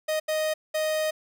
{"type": "tone bursts at uneven times", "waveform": "45% pulse", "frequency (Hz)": 622.3, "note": "D#5", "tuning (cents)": 0, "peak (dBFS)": -24, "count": 3, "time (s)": [[0.08, 0.2], [0.28, 0.54], [0.74, 1.11]], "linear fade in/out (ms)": 10, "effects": []}